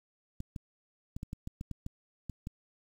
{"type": "clicks", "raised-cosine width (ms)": 5, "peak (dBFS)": -26, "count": 11, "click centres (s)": [0.404, 0.562, 1.165, 1.231, 1.331, 1.474, 1.611, 1.713, 1.864, 2.297, 2.471], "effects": ["9-bit"]}